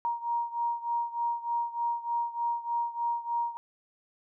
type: beating tone pair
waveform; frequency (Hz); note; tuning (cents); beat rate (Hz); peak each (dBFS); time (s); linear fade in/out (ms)
sine; 940 / 943.3; A#5 / A#5; +14 / +20; 3.3; -30 / -33; 0.05-3.57; 0
effects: none